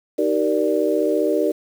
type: chord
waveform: sine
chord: Eb major seventh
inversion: none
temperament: equal with one note detuned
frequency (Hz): 311.1 / 386.2 / 466.2 / 587.3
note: Eb4 / G4 / Bb4 / D5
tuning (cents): 0 / -26 / 0 / 0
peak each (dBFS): -22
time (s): 0.18-1.52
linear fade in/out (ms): 10
effects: 7-bit